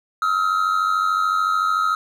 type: tone pair together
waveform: triangle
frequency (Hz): 1275 / 1368.6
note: D#6 / F6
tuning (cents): +42 / -35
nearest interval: minor second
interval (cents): 123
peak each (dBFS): -17 / -20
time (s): 0.22-1.95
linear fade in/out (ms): 2
effects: none